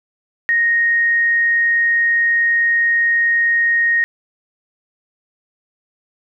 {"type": "tone", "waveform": "sine", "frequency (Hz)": 1864.7, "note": "A#6", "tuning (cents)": 0, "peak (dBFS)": -12, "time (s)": [0.49, 4.04], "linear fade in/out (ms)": 0, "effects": []}